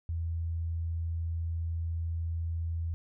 sine tone, 83 Hz, E2, 12 cents sharp, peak -30 dBFS, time 0.09-2.94 s, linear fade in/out 0 ms, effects none

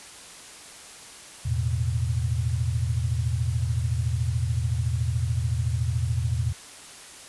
sine chord, E suspended fourth, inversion none, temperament just, 82.41 / 109.88 / 123.61 Hz, E2 / A2 / B2, 0 / -2 / +2 cents, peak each -27 dBFS, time 1.45-6.53 s, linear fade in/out 10 ms, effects white hiss -44 dBFS RMS until 7.28 s + resampled to 24000 Hz

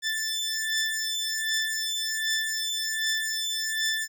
15% pulse beating tone pair, 1762 / 1763.3 Hz, A6 / A6, +2 / +3 cents, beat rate 1.3 Hz, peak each -23 / -23 dBFS, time 0.02-4.08 s, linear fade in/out 50 ms, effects none

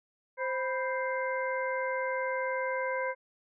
harmonic tone with a mistuned harmonic, 523.3 Hz, C5, in tune, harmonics 1 / 2 / 3 / 4, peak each -32 / -35 / -37 / -38 dBFS, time 0.37-3.15 s, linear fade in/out 50 ms, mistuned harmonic 2, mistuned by -100 cents, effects none

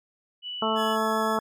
sine tone, 2960 Hz, F#7, in tune, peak -32 dBFS, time 0.42-0.97 s, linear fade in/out 50 ms
harmonic tone, 220 Hz, A3, in tune, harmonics 1 / 2 / 3 / 4 / 5 / 6, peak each -30 / -30 / -30 / -30 / -30 / -30 dBFS, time 0.62-1.39 s, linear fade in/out 2 ms
sawtooth tone with vibrato, 1696 Hz, G#6, 36 cents sharp, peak -31 dBFS, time 0.75-1.4 s, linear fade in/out 50 ms, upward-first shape triangle, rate 7.6 Hz, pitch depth 13 cents each way
effects none

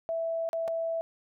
sine tone with dropouts, 659.3 Hz, E5, in tune, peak -28 dBFS, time 0.09-1.01 s, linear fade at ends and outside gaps 0 ms, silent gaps 0.49-0.531 / 0.678-0.681 s, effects none

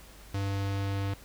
square tone with low-pass filter sweep, 98.8 Hz, G2, 14 cents sharp, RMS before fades -31 dBFS, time 0.34-1.14 s, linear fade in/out 5 ms, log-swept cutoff 5800 to 3800 Hz, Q 0.99, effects added 50 Hz sine -52 dBFS peak until 1.24 s + pink hiss -53 dBFS RMS until 1.24 s

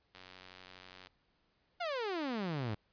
click train, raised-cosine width 0.2 ms, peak -34 dBFS, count 86, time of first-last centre 0.15-1.071 s, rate 92.3 Hz
sawtooth exponential sweep, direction down, 731 to 99.8 Hz, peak -31 dBFS, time 1.8-2.75 s, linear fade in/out 10 ms
effects pink hiss -75 dBFS RMS until 2.92 s + resampled to 11025 Hz

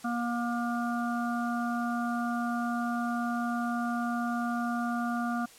harmonic tone, 237.8 Hz, A#3, 35 cents sharp, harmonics 1 / 3 / 5 / 6, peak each -30 / -35 / -37 / -38 dBFS, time 0.04-5.46 s, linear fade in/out 10 ms, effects white hiss -53 dBFS RMS until 5.58 s + low-pass 11000 Hz 12 dB/octave

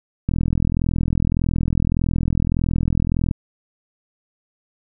click train, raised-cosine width 5 ms, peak -7 dBFS, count 127, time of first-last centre 0.29-3.312 s, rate 41.7 Hz, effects none

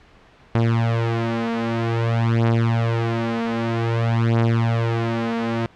sawtooth beating tone pair, 115 / 115.52 Hz, A#2 / A#2, -23 / -15 cents, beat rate 0.52 Hz, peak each -17 dBFS, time 0.55-5.66 s, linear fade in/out 0 ms, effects pink hiss -50 dBFS RMS until 5.75 s + low-pass 3000 Hz 12 dB/octave

